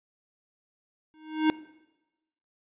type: tone with exponential growth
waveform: square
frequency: 311.7 Hz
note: D#4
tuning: 3 cents sharp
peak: -18 dBFS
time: 1.14-1.5 s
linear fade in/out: 0 ms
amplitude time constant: 77 ms
effects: noise-tail reverb RT60 1.0 s tail -19 dB re dry + resampled to 8000 Hz

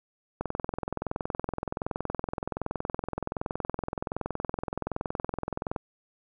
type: click train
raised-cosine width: 1 ms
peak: -16 dBFS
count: 115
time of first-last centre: 0.41-5.762 s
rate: 21.3 Hz
effects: none

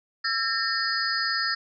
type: tone cluster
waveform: sine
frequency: 1341 / 1620 / 1820 / 4398 / 4956 Hz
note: E6 / G#6 / A#6 / C#8 / D#8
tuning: +29 / -43 / -42 / -14 / -8 cents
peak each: -31 / -34 / -28 / -31 / -29 dBFS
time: 0.24-1.55 s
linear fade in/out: 10 ms
effects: none

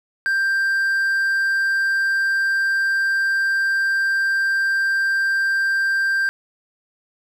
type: tone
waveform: triangle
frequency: 1580 Hz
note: G6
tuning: 13 cents sharp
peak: -15 dBFS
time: 0.26-6.29 s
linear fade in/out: 0 ms
effects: none

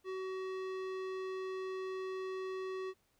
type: tone with tanh clipping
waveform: sine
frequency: 377 Hz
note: F#4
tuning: 32 cents sharp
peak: -40 dBFS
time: 0.04-2.94 s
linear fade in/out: 50 ms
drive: 18 dB
effects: pink hiss -75 dBFS RMS until 3.19 s

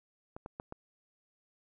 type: clicks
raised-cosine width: 1 ms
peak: -29 / -28 / -25 / -28 dBFS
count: 4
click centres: 0.365 / 0.461 / 0.599 / 0.724 s
effects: none

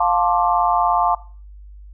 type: chord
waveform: sine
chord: D minor seventh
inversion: first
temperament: just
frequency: 704.8 / 881 / 1057.2 / 1174.7 Hz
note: F5 / A5 / C6 / D6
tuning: +16 / +2 / +18 / 0 cents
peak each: -19 / -19 / -21 / -22 dBFS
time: 0-1.15 s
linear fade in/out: 5 ms
effects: noise-tail reverb RT60 0.4 s tail -19 dB re dry + added 50 Hz sine -37 dBFS peak until 1.93 s

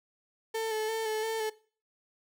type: tone with vibrato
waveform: 35% pulse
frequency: 440 Hz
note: A4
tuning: in tune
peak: -28 dBFS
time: 0.54-1.5 s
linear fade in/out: 10 ms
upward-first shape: square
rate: 2.9 Hz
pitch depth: 24 cents each way
effects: noise-tail reverb RT60 0.4 s tail -19 dB re dry

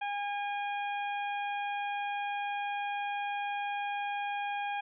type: harmonic tone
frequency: 814 Hz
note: G#5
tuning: 35 cents flat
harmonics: 1 / 2 / 3 / 4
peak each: -33 / -41 / -41 / -48 dBFS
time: 0.01-4.81 s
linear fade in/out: 10 ms
effects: none

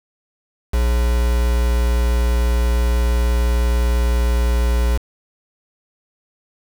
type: tone with quantisation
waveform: triangle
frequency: 59.8 Hz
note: A#1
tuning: 45 cents sharp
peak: -12 dBFS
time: 0.73-4.98 s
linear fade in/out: 10 ms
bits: 4
effects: none

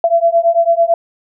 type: beating tone pair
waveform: sine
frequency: 670 / 679 Hz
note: E5 / F5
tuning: +28 / -49 cents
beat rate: 9 Hz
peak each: -12 dBFS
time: 0.04-0.94 s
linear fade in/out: 2 ms
effects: none

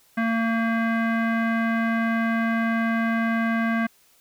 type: tone with low-pass filter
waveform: square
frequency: 227.7 Hz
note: A#3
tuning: 40 cents flat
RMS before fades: -23 dBFS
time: 0.17-3.87 s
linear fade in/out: 10 ms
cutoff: 1800 Hz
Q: 3.7
effects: white hiss -59 dBFS RMS until 4.2 s

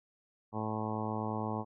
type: harmonic tone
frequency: 108.6 Hz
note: A2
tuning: 22 cents flat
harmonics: 1 / 2 / 3 / 4 / 5 / 6 / 7 / 8 / 9 / 10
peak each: -39 / -38 / -43 / -43 / -45 / -46 / -43 / -42 / -44 / -45 dBFS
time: 0.52-1.65 s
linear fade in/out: 50 ms
effects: none

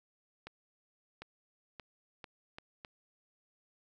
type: accelerating click train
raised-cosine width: 0.3 ms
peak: -29 dBFS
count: 6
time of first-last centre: 0.47-2.848 s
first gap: 750 ms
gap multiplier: 0.77
effects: none

